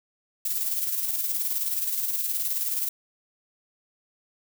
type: noise with tremolo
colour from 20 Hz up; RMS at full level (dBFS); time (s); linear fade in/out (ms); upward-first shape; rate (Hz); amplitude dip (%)
violet; -26; 0.45-2.89; 5; square; 19; 40
effects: none